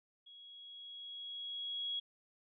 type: tone with level ramp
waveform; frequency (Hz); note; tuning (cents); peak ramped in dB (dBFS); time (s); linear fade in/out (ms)
sine; 3322; G#7; 0; -54 to -35; 0.26-2; 10
effects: none